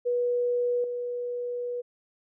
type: tone with level steps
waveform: sine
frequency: 486.9 Hz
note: B4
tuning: 25 cents flat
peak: -23 / -29 dBFS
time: 0.05-1.82 s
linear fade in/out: 20 ms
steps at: 0.84 s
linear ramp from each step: 2 ms
effects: none